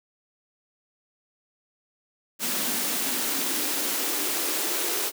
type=noise with high-pass filter sweep; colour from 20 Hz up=white; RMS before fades=-27 dBFS; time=2.39-5.12 s; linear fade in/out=50 ms; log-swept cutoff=220 to 380 Hz; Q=3.9; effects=none